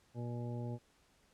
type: harmonic tone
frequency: 120 Hz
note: B2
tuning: 49 cents flat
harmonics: 1 / 2 / 3 / 4 / 5 / 7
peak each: -39 / -45 / -49 / -51 / -52 / -54 dBFS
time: 0.14-0.79 s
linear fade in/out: 50 ms
effects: pink hiss -70 dBFS RMS until 1.33 s + low-pass 10000 Hz 12 dB/octave